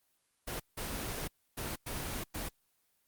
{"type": "noise bursts at uneven times", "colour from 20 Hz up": "pink", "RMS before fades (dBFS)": -38, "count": 5, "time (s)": [[0.47, 0.6], [0.77, 1.28], [1.57, 1.76], [1.86, 2.24], [2.34, 2.49]], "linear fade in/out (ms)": 10, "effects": ["white hiss -75 dBFS RMS until 3.07 s", "Opus 24 kbps"]}